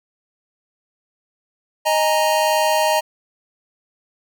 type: chord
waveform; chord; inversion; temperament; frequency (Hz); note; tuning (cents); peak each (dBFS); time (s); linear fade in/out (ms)
square; D# suspended fourth; none; equal; 622.3 / 830.6 / 932.3; D#5 / G#5 / A#5; 0 / 0 / 0; -19 / -23 / -20; 1.85-3.01; 20
effects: none